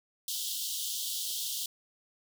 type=high-pass noise; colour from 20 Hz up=pink; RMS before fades=-35 dBFS; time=0.28-1.66 s; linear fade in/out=2 ms; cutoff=3000 Hz; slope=96 dB/octave; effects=none